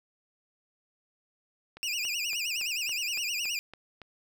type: click train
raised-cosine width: 0.3 ms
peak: -29 dBFS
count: 9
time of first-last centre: 1.77-4.017 s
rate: 3.56 Hz
type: tone with vibrato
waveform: 25% pulse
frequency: 2637 Hz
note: E7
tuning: in tune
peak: -26 dBFS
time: 1.83-3.59 s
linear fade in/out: 0 ms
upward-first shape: sine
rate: 9.6 Hz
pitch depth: 180 cents each way
effects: none